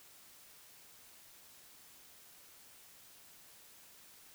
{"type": "silence", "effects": ["white hiss -59 dBFS RMS until 4.34 s"]}